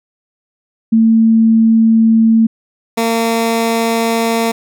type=tone pair in turn; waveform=sine / 15% pulse; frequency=224.6 / 228.5 Hz; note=A3 / A#3; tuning=+36 / -34 cents; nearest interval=unison; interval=30 cents; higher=second; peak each=-6 dBFS; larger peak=neither; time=0.92-2.47 / 2.97-4.52 s; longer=neither; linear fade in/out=10 ms; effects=none